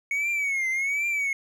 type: tone with vibrato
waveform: triangle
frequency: 2217 Hz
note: C#7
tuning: in tune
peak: -22 dBFS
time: 0.11-1.33 s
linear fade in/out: 2 ms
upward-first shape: triangle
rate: 1.3 Hz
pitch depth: 130 cents each way
effects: none